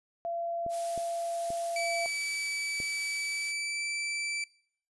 sine tone, 681 Hz, F5, 44 cents flat, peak -31 dBFS, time 0.25-2.06 s, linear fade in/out 0 ms
clicks, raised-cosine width 2 ms, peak -29 dBFS, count 4, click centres 0.664 / 0.977 / 1.504 / 2.802 s
blue noise with tremolo, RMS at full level -41 dBFS, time 0.69-3.54 s, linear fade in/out 50 ms, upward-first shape sine, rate 1.4 Hz, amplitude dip 25%
sawtooth tone with pitch glide, 2299 to 2327 Hz, D7 to D7, -37 to -17 cents, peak -28 dBFS, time 1.76-4.44 s, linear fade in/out 2 ms, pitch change +20 cents, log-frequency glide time 3.28-3.83 s
effects noise-tail reverb RT60 0.6 s tail -23 dB re dry + resampled to 24000 Hz

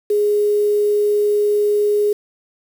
sine tone with quantisation, 415.3 Hz, G#4, in tune, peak -13 dBFS, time 0.1-2.13 s, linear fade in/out 5 ms, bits 6, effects none

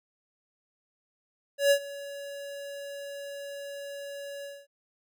square tone with ADSR envelope, 564 Hz, C#5, 30 cents sharp, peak -18 dBFS, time 1.58-4.67 s, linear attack 130 ms, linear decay 77 ms, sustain -20 dB, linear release 230 ms, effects none

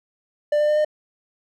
triangle tone with pitch steps, 593 / 597.8 / 602.7 / 607.6 Hz, D5 / D5 / D5 / D#5, +17 / +31 / +45 / -41 cents, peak -14 dBFS, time 0.52-0.848 s, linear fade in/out 5 ms, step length 82 ms, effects none

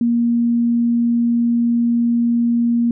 sine tone, 235.8 Hz, A#3, 20 cents sharp, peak -13 dBFS, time 0.01-2.91 s, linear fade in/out 2 ms, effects none

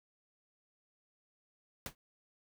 pink noise with exponential decay, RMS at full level -36 dBFS, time 1.86-1.95 s, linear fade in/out 1 ms, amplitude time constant 18 ms, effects none

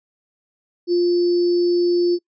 sine tone with sample-and-hold, 350.3 Hz, F4, 5 cents sharp, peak -14 dBFS, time 0.87-2.19 s, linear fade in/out 50 ms, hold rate 4900 Hz, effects noise-tail reverb RT60 0.1 s tail -25 dB re dry + resampled to 16000 Hz

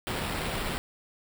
pink noise with sample-and-hold, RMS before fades -32 dBFS, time 0.07-0.78 s, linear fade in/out 0 ms, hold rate 6300 Hz, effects none

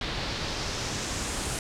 pink noise with low-pass filter sweep, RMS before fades -32 dBFS, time 0.01-1.59 s, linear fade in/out 2 ms, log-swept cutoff 3800 to 9100 Hz, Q 1.9, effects none

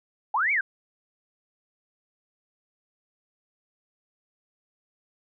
sine linear two-way sweep, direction up then down, 770 to 2349 to 1489 Hz, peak -21 dBFS, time 0.34-0.61 s, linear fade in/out 5 ms, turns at 0.52 s, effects none

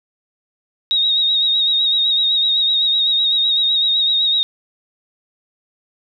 sine tone with vibrato, 3767 Hz, A#7, 17 cents sharp, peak -13 dBFS, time 0.91-4.43 s, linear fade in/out 0 ms, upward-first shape sine, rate 7.9 Hz, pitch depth 42 cents each way, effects none

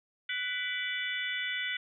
harmonic tone with a mistuned harmonic, 495.7 Hz, B4, 6 cents sharp, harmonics 3 / 4 / 5 / 6 / 7, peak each -38 / -35 / -39 / -39 / -40 dBFS, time 0.29-1.77 s, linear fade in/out 5 ms, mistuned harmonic 5, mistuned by -120 cents, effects none

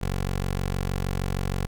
15% pulse tone, 46.41 Hz, F#1, 6 cents sharp, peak -19 dBFS, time 0.01-1.67 s, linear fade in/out 10 ms, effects none

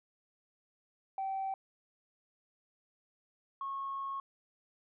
sine tone pair in turn, 773 / 1093.2 Hz, G5 / C#6, -24 / -24 cents, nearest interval tritone, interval 600 cents, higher second, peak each -32 / -35 dBFS, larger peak first, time 1.18-1.54 / 3.61-4.2 s, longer second, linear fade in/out 2 ms, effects tanh soft clip ceiling -30 dBFS

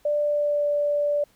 sine tone with pitch glide, 590 to 583.9 Hz, D5 to D5, +8 to -10 cents, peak -20 dBFS, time 0.05-1.24 s, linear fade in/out 5 ms, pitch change -18 cents, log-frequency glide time 0.19-0.67 s, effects pink hiss -61 dBFS RMS until 1.35 s

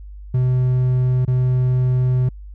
triangle tone with dropouts, 126.8 Hz, B2, 46 cents sharp, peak -12 dBFS, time 0.34-2.29 s, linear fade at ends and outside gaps 5 ms, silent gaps 1.251-1.277 s, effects added 50 Hz sine -33 dBFS peak until 2.54 s

